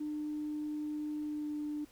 sine tone with pitch glide, 300.9 to 298 Hz, D4 to D4, +42 to +25 cents, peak -34 dBFS, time 0-1.85 s, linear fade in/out 10 ms, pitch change -17 cents, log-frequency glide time 1.18-1.6 s, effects tanh soft clip ceiling -30 dBFS + pink hiss -63 dBFS RMS until 1.91 s

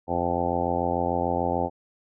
harmonic tone, 86.8 Hz, F2, 10 cents flat, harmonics 1 / 2 / 3 / 4 / 5 / 6 / 7 / 8 / 9 / 10, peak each -34 / -34 / -32 / -33 / -34 / -30 / -33 / -33 / -29 / -32 dBFS, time 0.07-1.7 s, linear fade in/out 50 ms, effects none

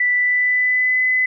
sine tone with pitch glide, 1975.5 to 2016 Hz, B6 to B6, 0 to +35 cents, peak -14 dBFS, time 0-1.26 s, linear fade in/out 5 ms, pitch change +35 cents, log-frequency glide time 0.13-1.03 s, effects none

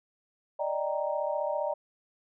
sine chord, Eb major seventh, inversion third, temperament equal, 587.3 / 622.3 / 784 / 932.3 Hz, D5 / Eb5 / G5 / Bb5, 0 / 0 / 0 / 0 cents, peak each -31 / -33 / -37 / -35 dBFS, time 0.59-1.74 s, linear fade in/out 10 ms, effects none

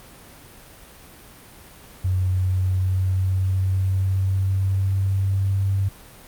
sine tone with pitch glide, 92.5 to 97.44 Hz, F#2 to G2, 0 to -10 cents, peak -18 dBFS, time 2.04-5.89 s, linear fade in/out 10 ms, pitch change +90 cents, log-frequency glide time 2.31-5.59 s, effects pink hiss -45 dBFS RMS until 6.27 s + Opus 32 kbps

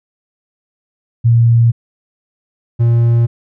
sine / triangle tone pair in turn, 116.8 / 117.48 Hz, A#2 / A#2, +4 / +14 cents, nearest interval unison, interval 10 cents, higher second, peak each -6 dBFS, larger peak neither, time 1.24-1.72 / 2.79-3.27 s, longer neither, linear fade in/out 20 ms, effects none

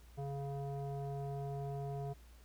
square tone with low-pass filter, 139.7 Hz, C#3, 14 cents sharp, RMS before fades -41 dBFS, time 0.17-2.14 s, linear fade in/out 20 ms, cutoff 650 Hz, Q 2.8, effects added 59 Hz sine -56 dBFS peak until 2.44 s + pink hiss -66 dBFS RMS until 2.44 s

